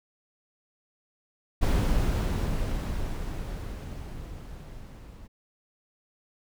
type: noise with level ramp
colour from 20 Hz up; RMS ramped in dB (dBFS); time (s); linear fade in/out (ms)
brown; -22 to -46; 1.61-5.28; 20
effects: none